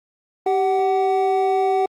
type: tone pair together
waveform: triangle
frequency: 389.3 / 750.8 Hz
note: G4 / F#5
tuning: -12 / +25 cents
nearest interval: major seventh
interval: 1137 cents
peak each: -17 dBFS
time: 0.46-1.86 s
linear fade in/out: 5 ms
effects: Opus 24 kbps